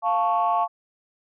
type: chord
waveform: sine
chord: F augmented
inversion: none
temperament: equal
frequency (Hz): 698.5 / 880 / 1108.7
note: F5 / A5 / C#6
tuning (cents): 0 / 0 / 0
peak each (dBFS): -22 / -23 / -23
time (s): 0.02-0.68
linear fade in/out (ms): 50
effects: tanh soft clip ceiling -12 dBFS